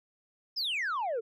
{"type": "exponential sweep", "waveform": "sine", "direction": "down", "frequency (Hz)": [5370, 423.3], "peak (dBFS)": -27, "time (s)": [0.56, 1.21], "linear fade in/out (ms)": 20, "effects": ["tanh soft clip ceiling -28 dBFS"]}